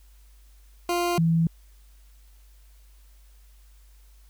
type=tone pair in turn; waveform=20% pulse / sine; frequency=349.2 / 164.8 Hz; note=F4 / E3; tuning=0 / 0 cents; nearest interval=octave + minor second; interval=1300 cents; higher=first; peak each=-18 dBFS; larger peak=neither; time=0.89-1.18 / 1.18-1.47 s; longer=neither; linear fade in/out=2 ms; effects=added 50 Hz sine -50 dBFS peak until 4.29 s + white hiss -63 dBFS RMS until 4.29 s

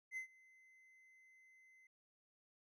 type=tone with ADSR envelope; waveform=triangle; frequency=2055 Hz; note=C7; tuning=32 cents flat; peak=-39 dBFS; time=0.11-1.87 s; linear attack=59 ms; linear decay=100 ms; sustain=-24 dB; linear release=3 ms; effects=none

